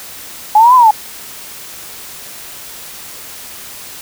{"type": "linear two-way sweep", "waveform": "sine", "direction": "up then down", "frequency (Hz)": [830.6, 1035, 830.6], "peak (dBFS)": -3, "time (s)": [0.55, 0.91], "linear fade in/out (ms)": 5, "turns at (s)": 0.75, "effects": ["white hiss -31 dBFS RMS until 4.01 s"]}